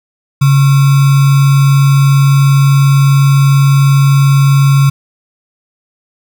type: tone with sample-and-hold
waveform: sine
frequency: 138.59 Hz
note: C#3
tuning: in tune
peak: -4 dBFS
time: 0.41-4.9 s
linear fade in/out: 10 ms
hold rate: 1225 Hz
effects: none